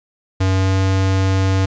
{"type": "tone with pitch glide", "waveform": "square", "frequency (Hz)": [94.8, 95.57], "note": ["F#2", "G2"], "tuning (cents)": [43, -43], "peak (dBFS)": -14, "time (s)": [0.4, 1.66], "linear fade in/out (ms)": 10, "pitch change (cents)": 14, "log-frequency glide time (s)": [0.52, 0.77], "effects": ["resampled to 16000 Hz", "9-bit"]}